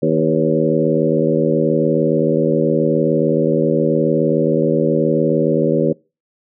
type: harmonic tone with a mistuned harmonic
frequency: 79.1 Hz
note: D#2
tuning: 29 cents sharp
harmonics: 2 / 3 / 4 / 5 / 6 / 7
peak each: -20 / -20 / -20 / -20 / -20 / -20 dBFS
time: 0.02-5.93 s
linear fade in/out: 10 ms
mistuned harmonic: 6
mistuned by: +43 cents
effects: noise-tail reverb RT60 0.3 s tail -24 dB re dry